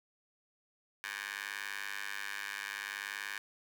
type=tone with high-pass filter; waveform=15% pulse; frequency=100.6 Hz; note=G2; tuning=45 cents sharp; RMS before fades=-41 dBFS; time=1.04-3.38 s; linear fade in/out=0 ms; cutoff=1700 Hz; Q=2.8; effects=10-bit